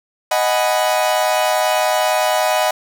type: chord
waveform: 40% pulse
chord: G# minor seventh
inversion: second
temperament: equal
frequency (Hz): 622.3 / 740 / 830.6 / 987.8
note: D#5 / F#5 / G#5 / B5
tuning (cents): 0 / 0 / 0 / 0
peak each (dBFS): -17 / -18 / -23 / -22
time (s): 0.31-2.71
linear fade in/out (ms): 5
effects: none